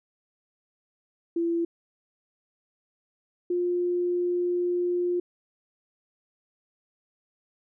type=tone pair in turn; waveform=sine; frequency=337.5 / 353.6 Hz; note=E4 / F4; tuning=+41 / +22 cents; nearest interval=minor second; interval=81 cents; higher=second; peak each=-23 dBFS; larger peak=neither; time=1.36-1.65 / 3.5-5.2 s; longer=second; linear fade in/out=5 ms; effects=none